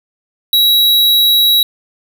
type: tone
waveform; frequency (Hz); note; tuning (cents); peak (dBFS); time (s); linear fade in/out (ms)
square; 3875; B7; -34; -8; 0.53-1.63; 2
effects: none